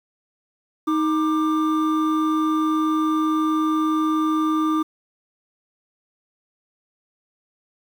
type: tone pair together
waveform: triangle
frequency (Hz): 313.8 / 1189.2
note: D#4 / D6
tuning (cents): +15 / +21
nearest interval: octave + major seventh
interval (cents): 2306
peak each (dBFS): -17 / -22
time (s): 0.87-4.83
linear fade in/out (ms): 10
effects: 8-bit